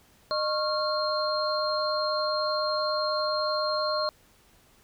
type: tone cluster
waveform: sine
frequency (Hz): 612 / 1092 / 1386 / 4199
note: D#5 / C#6 / F6 / C8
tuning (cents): -29 / -26 / -14 / +5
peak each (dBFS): -28 / -30 / -36 / -31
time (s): 0.31-4.09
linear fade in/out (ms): 0
effects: pink hiss -60 dBFS RMS until 4.83 s